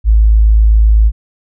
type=tone; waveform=sine; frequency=53.9 Hz; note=A1; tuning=35 cents flat; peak=-4 dBFS; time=0.04-1.12 s; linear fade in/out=50 ms; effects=none